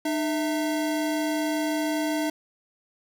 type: tone pair together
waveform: square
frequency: 304.2 / 655.8 Hz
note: D#4 / E5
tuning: -39 / -9 cents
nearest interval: octave + minor second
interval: 1330 cents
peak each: -26 / -31 dBFS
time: 0.05-2.3 s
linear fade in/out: 5 ms
effects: none